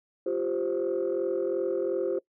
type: chord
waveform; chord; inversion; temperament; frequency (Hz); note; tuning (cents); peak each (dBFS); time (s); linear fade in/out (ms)
sine; F suspended second; none; equal; 349.2 / 392 / 523.3; F4 / G4 / C5; 0 / 0 / 0; -29; 0.26-2.19; 5
effects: noise-tail reverb RT60 0.1 s tail -21 dB re dry + tanh soft clip ceiling -20 dBFS